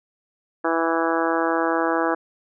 harmonic tone, 164.81 Hz, E3, in tune, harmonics 2 / 3 / 4 / 5 / 6 / 7 / 8 / 9 / 10, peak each -24 / -26 / -27 / -28 / -29 / -29 / -30 / -31 / -31 dBFS, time 0.64-2.15 s, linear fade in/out 10 ms, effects none

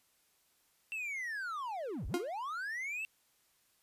triangle linear two-way sweep, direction down then up, 2706 to 32.75 to 2706 Hz, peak -35 dBFS, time 0.92-3.05 s, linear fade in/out 0 ms, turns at 2.07 s
40% pulse tone with exponential decay, 353.4 Hz, F4, 21 cents sharp, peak -27 dBFS, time 2.14-2.3 s, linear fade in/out 1 ms, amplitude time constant 34 ms
effects white hiss -72 dBFS RMS until 3.82 s + resampled to 32000 Hz

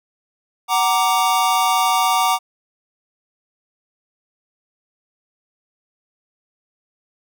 square chord, Gb augmented, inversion none, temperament equal with one note detuned, 748.6 / 932.3 / 1174.7 Hz, Gb5 / Bb5 / D6, +20 / 0 / 0 cents, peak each -20 dBFS, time 0.68-2.39 s, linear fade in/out 50 ms, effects none

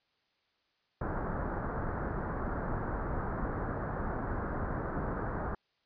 pink low-pass noise, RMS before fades -35 dBFS, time 1.01-5.55 s, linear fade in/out 5 ms, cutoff 1600 Hz, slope 48 dB/octave, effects white hiss -75 dBFS RMS until 5.85 s + resampled to 11025 Hz

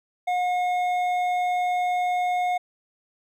triangle tone with hard clipping, 721 Hz, F#5, 45 cents flat, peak -23 dBFS, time 0.27-2.58 s, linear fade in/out 10 ms, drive 11 dB, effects none

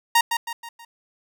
sawtooth tone with echo, 932.3 Hz, A#5, in tune, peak -10 dBFS, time 0.15-0.21 s, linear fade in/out 5 ms, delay 160 ms, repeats 4, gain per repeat -7 dB, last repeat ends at 0.85 s, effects none

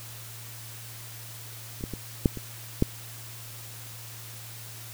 clicks, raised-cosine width 3 ms, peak -29 / -18 / -20 / -6 / -22 / -7 dBFS, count 6, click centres 1.809 / 1.839 / 1.937 / 2.258 / 2.373 / 2.824 s, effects added 114 Hz sine -44 dBFS peak until 4.93 s + white hiss -44 dBFS RMS until 4.93 s

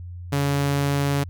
sawtooth tone, 141.3 Hz, C#3, 34 cents sharp, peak -16 dBFS, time 0.32-1.24 s, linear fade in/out 10 ms, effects added 88 Hz sine -33 dBFS peak until 1.29 s

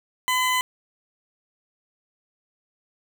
20% pulse tone, 1012 Hz, B5, 42 cents sharp, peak -15 dBFS, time 0.28-0.61 s, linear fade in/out 0 ms, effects none

